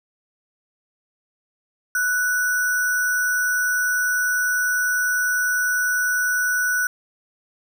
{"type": "tone with sample-and-hold", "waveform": "sine", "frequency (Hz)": 1480, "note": "F#6", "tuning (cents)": 0, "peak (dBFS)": -18, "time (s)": [1.95, 6.87], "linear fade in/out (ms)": 2, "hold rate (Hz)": 7350, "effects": []}